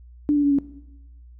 sine tone with pitch steps, 294.2 / 289.5 / 284.8 / 280.3 Hz, D4 / D4 / C#4 / C#4, +3 / -25 / +47 / +19 cents, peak -15 dBFS, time 0.29-0.586 s, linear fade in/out 0 ms, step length 74 ms, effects noise-tail reverb RT60 0.9 s tail -17 dB re dry + added 60 Hz sine -43 dBFS peak until 1.39 s

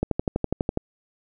click train, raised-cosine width 2 ms, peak -9 dBFS, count 10, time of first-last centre 0.03-0.774 s, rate 12.1 Hz, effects none

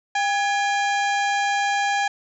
harmonic tone with a mistuned harmonic, 803 Hz, G5, 41 cents sharp, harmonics 1 / 2 / 3 / 4 / 5 / 6 / 7 / 8 / 9, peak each -21 / -25 / -30 / -34 / -37 / -41 / -42 / -39 / -40 dBFS, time 0.15-2.08 s, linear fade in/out 5 ms, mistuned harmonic 2, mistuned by +81 cents, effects none

